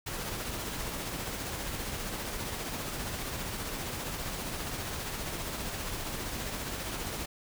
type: noise with tremolo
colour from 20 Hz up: pink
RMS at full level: -35 dBFS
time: 0.06-7.26 s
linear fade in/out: 10 ms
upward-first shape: triangle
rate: 15 Hz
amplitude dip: 35%
effects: none

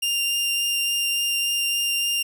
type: tone with vibrato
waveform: sawtooth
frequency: 2794 Hz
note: F7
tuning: in tune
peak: -18 dBFS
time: 0.02-2.23 s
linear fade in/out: 10 ms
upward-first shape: triangle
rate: 3.5 Hz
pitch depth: 8 cents each way
effects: none

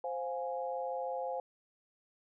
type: chord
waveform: sine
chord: F minor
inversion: second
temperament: equal with one note detuned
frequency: 523.3 / 704.5 / 830.6 Hz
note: C5 / F5 / Ab5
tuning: 0 / +15 / 0 cents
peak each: -37 / -40 / -40 dBFS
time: 0.04-1.4 s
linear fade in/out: 2 ms
effects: none

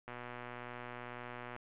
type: click train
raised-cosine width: 0.5 ms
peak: -30 dBFS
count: 182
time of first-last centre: 0.08-1.564 s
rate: 122 Hz
effects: resampled to 8000 Hz + 11-bit

